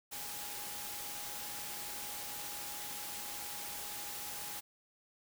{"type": "tone in noise", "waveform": "sine", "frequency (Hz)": 826, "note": "G#5", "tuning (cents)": -10, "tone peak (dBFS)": -52, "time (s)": [0.11, 4.61], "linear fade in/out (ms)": 20, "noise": "white", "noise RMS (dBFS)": -43, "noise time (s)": [0.11, 4.61], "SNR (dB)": -12, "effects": []}